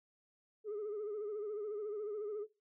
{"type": "tone with vibrato", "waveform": "sine", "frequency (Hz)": 420, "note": "G#4", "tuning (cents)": 19, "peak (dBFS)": -36, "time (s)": [0.64, 2.47], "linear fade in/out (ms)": 50, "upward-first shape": "sine", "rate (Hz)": 14, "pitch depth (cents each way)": 66, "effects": ["noise-tail reverb RT60 0.3 s tail -23 dB re dry", "tanh soft clip ceiling -36 dBFS"]}